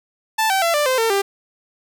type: tone with pitch steps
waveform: sawtooth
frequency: 880 / 770.5 / 674.7 / 590.7 / 517.2 / 452.9 / 396.6 Hz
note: A5 / G5 / E5 / D5 / C5 / A#4 / G4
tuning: 0 / -30 / +40 / +10 / -20 / -50 / +20 cents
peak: -12 dBFS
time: 0.38-1.22 s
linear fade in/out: 10 ms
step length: 120 ms
effects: none